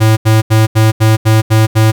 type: tone bursts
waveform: square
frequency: 110 Hz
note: A2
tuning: in tune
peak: -6 dBFS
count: 8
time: 0-1.92 s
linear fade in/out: 20 ms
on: 170 ms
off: 80 ms
effects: none